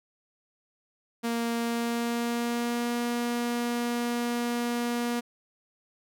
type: tone with pitch glide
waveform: sawtooth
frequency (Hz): 233.1 to 239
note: A#3 to A#3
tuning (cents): 0 to +43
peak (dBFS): -23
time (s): 1.23-5.21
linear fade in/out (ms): 20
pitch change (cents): +43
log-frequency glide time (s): 1.55-2.95
effects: none